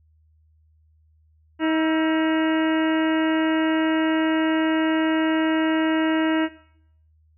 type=harmonic tone with a mistuned harmonic; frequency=317.5 Hz; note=D#4; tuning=35 cents sharp; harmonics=1 / 2 / 3 / 4 / 5 / 6 / 7 / 8 / 9; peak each=-19 / -29 / -30 / -33 / -33 / -34 / -39 / -41 / -36 dBFS; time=1.59-6.49 s; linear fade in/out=50 ms; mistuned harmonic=4; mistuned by=+73 cents; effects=noise-tail reverb RT60 0.7 s tail -17 dB re dry + added 78 Hz sine -56 dBFS peak until 7.37 s